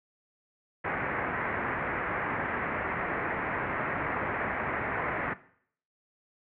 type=low-pass noise; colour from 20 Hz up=white; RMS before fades=-32 dBFS; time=0.84-5.34 s; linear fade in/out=10 ms; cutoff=2100 Hz; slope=48 dB/octave; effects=noise-tail reverb RT60 0.6 s tail -17 dB re dry + high-pass 60 Hz 12 dB/octave